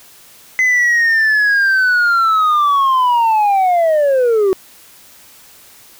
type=linear sweep; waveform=sine; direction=down; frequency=2042 to 370 Hz; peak=-7 dBFS; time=0.59-4.53 s; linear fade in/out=0 ms; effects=tanh soft clip ceiling -9 dBFS + white hiss -43 dBFS RMS until 5.99 s